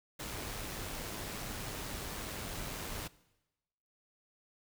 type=noise with amplitude modulation; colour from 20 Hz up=pink; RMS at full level=-40 dBFS; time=0.19-3.08 s; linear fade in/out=10 ms; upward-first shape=sine; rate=104 Hz; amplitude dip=30%; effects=noise-tail reverb RT60 1.0 s tail -20 dB re dry